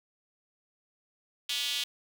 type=tone with high-pass filter; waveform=square; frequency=131.4 Hz; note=C3; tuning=8 cents sharp; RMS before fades=-32 dBFS; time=1.49-1.84 s; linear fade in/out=5 ms; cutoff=3300 Hz; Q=3.6; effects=none